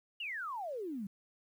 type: exponential sweep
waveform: sine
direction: down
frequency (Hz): 2960 to 185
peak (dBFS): -37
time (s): 0.2-1.07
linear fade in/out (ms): 5
effects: 11-bit